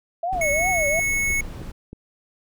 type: tone with vibrato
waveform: sine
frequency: 659.3 Hz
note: E5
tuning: in tune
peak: -22 dBFS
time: 0.23-1 s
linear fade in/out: 5 ms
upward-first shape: triangle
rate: 2.7 Hz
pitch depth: 280 cents each way
type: noise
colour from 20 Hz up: brown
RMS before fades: -33 dBFS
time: 0.32-1.72 s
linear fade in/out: 10 ms
type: tone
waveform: square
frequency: 2200 Hz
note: C#7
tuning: 14 cents flat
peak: -21 dBFS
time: 0.41-1.41 s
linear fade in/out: 5 ms
type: click train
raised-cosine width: 3 ms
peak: -24 dBFS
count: 4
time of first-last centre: 0.99-1.93 s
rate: 3.19 Hz
effects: none